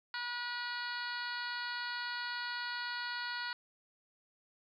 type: harmonic tone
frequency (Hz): 483.7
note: B4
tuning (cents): -36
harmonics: 2 / 3 / 4 / 5 / 6 / 7 / 8 / 9 / 10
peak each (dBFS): -44 / -40 / -45 / -52 / -50 / -53 / -50 / -44 / -54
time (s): 0.14-3.53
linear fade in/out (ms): 2
effects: 12-bit